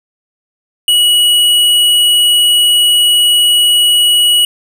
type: tone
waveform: square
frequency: 2921 Hz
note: F#7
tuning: 23 cents flat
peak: -7 dBFS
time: 0.88-4.45 s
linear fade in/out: 2 ms
effects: none